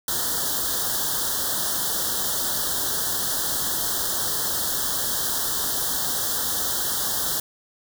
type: band-stop noise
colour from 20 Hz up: white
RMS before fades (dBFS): -25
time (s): 0.08-7.4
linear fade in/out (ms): 2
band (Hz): 1800 to 3100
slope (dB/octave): 96
effects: none